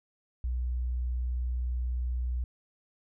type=tone; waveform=sine; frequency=61.5 Hz; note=B1; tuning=7 cents flat; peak=-28 dBFS; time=0.44-2.44 s; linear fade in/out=0 ms; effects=none